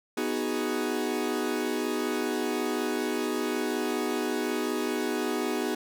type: chord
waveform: 40% pulse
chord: G# minor seventh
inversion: first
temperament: equal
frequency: 246.9 / 311.1 / 370 / 415.3 Hz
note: B3 / D#4 / F#4 / G#4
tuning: 0 / 0 / 0 / 0 cents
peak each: -32 dBFS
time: 0.17-5.75 s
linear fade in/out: 5 ms
effects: none